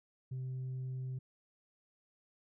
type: tone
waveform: sine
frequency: 129.3 Hz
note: C3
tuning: 20 cents flat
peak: -35 dBFS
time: 0.31-1.19 s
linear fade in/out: 10 ms
effects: tanh soft clip ceiling -36 dBFS